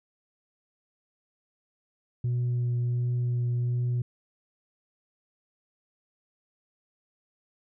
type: tone with vibrato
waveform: sine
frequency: 121.8 Hz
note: B2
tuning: 24 cents flat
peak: -22 dBFS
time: 2.24-4.02 s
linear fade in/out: 5 ms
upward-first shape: triangle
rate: 1.4 Hz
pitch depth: 12 cents each way
effects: tanh soft clip ceiling -23 dBFS